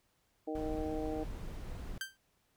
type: harmonic tone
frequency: 155.4 Hz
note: D#3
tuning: 2 cents flat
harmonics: 2 / 3 / 4 / 5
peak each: -38 / -40 / -43 / -45 dBFS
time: 0.47-1.24 s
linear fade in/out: 10 ms
type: noise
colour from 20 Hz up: brown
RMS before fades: -42 dBFS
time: 0.55-1.98 s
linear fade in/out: 2 ms
type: tone with exponential decay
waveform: sawtooth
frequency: 1567 Hz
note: G6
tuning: 1 cent flat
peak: -30 dBFS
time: 2.01-2.17 s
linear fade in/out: 1 ms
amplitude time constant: 34 ms
effects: pink hiss -75 dBFS RMS until 2.56 s